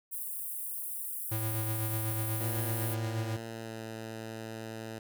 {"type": "high-pass noise", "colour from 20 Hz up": "white", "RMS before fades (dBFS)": -38, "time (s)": [0.11, 2.95], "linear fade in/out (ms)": 20, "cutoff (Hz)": 9100, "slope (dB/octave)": 48}
{"type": "tone with tremolo", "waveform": "square", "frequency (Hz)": 110, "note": "A2", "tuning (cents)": 0, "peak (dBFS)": -31, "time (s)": [1.31, 3.37], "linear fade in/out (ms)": 10, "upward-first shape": "triangle", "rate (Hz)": 8.1, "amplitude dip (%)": 40}
{"type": "tone with pitch glide", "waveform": "10% pulse", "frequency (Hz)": [118, 111.89], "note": ["A#2", "A2"], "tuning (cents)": [22, 29], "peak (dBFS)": -31, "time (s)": [2.4, 4.99], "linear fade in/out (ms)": 5, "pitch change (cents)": -93, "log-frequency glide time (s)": [2.74, 3.82]}
{"effects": []}